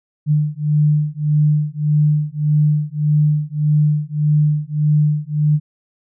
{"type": "beating tone pair", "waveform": "sine", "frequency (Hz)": [149.3, 151], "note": ["D3", "D3"], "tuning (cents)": [29, 48], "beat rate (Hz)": 1.7, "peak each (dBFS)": -16, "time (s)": [0.26, 5.6], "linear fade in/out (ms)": 50, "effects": []}